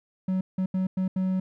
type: tone bursts at uneven times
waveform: triangle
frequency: 187.2 Hz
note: F#3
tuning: 20 cents sharp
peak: -21 dBFS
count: 5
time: 0.28-0.41 / 0.58-0.66 / 0.74-0.87 / 0.97-1.08 / 1.16-1.4 s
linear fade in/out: 5 ms
effects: none